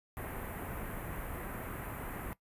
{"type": "band-stop noise", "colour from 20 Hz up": "pink", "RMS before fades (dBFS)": -41, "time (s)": [0.17, 2.33], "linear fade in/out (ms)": 0, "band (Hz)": [2100, 12000], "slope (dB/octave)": 24, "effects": ["noise-tail reverb RT60 0.1 s tail -18 dB re dry", "resampled to 32000 Hz"]}